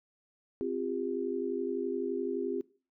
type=chord; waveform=sine; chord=C suspended fourth; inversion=none; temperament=equal with one note detuned; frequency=261.6 / 349.2 / 400.9 Hz; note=C4 / F4 / G4; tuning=0 / 0 / +39 cents; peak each=-36 / -35 / -34 dBFS; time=0.61-2.61 s; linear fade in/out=0 ms; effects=noise-tail reverb RT60 0.4 s tail -21 dB re dry